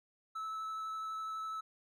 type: tone with vibrato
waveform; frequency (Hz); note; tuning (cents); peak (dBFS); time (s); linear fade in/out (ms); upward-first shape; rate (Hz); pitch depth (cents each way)
triangle; 1306; E6; -17; -36; 0.35-1.61; 10; sine; 12; 10
effects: none